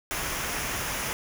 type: noise with comb filter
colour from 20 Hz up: pink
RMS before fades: -31 dBFS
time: 0.11-1.13 s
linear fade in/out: 0 ms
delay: 0.24 ms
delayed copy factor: -0.5
effects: none